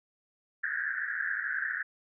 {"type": "band-pass noise", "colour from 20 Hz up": "pink", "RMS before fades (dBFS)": -33, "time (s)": [0.63, 1.83], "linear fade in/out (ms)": 10, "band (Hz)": [1500, 1800], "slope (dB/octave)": 96, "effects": []}